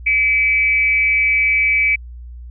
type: tone with frequency modulation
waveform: sine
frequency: 2299 Hz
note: D7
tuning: 37 cents flat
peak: -12 dBFS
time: 0.06-1.96 s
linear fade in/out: 10 ms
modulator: 231 Hz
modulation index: 0.44
effects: added 60 Hz sine -31 dBFS peak until 2.5 s